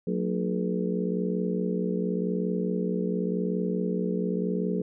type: harmonic tone with a mistuned harmonic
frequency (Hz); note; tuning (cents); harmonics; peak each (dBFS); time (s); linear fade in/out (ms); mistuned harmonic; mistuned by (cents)
60.9; B1; -24; 3 / 4 / 5 / 6 / 7 / 8; -28 / -33 / -36 / -40 / -31 / -36; 0.07-4.82; 5; 4; -120
effects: none